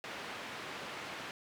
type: band-pass noise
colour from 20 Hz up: white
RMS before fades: -44 dBFS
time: 0.04-1.31 s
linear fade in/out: 0 ms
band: 130 to 2400 Hz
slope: 12 dB/octave
effects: none